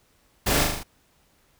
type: noise with echo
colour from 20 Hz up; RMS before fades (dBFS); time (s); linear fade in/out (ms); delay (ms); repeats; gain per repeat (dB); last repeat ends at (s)
pink; -23; 0.46-0.64; 10; 39; 5; -3; 0.835
effects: pink hiss -63 dBFS RMS until 1.59 s